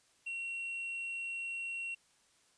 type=tone with hard clipping; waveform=triangle; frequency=2734 Hz; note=F7; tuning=37 cents flat; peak=-36 dBFS; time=0.26-1.95 s; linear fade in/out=10 ms; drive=1 dB; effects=white hiss -69 dBFS RMS until 2.57 s + resampled to 22050 Hz